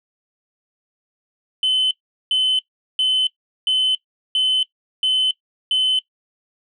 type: tone bursts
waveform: sine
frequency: 3043 Hz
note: F#7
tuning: 48 cents sharp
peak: -13 dBFS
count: 7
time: 1.63-5.99 s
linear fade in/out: 2 ms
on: 280 ms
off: 400 ms
effects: noise-tail reverb RT60 0.1 s tail -19 dB re dry + tanh soft clip ceiling -13 dBFS